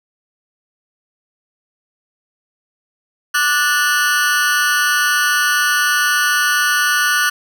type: tone with amplitude modulation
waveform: 40% pulse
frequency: 1468 Hz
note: F#6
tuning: 14 cents flat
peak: -8 dBFS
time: 3.34-7.3 s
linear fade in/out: 10 ms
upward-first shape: sine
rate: 291 Hz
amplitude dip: 100%
effects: none